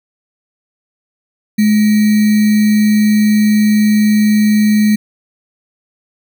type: tone with sample-and-hold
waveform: sine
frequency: 212 Hz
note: G#3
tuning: 36 cents sharp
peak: -7 dBFS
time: 1.58-4.96 s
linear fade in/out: 10 ms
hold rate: 2100 Hz
effects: none